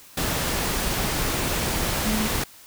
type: tone in noise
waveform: sine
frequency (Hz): 215.5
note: A3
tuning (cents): -36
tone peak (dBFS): -24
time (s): 2.05-2.27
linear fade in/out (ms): 5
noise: pink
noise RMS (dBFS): -25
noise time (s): 0.17-2.44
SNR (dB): -2
effects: white hiss -48 dBFS RMS until 2.66 s